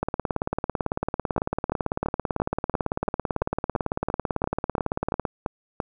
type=two click trains; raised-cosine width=1 ms; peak=-10 / -11 dBFS; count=95 / 14; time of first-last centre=0.03-5.252 / 1.38-5.802 s; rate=18 / 2.94 Hz; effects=none